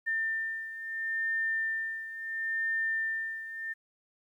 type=beating tone pair; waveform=sine; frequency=1800 / 1800.73 Hz; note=A6 / A6; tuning=+39 / +40 cents; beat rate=0.73 Hz; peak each=-31 / -36 dBFS; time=0.06-3.74 s; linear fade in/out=20 ms; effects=11-bit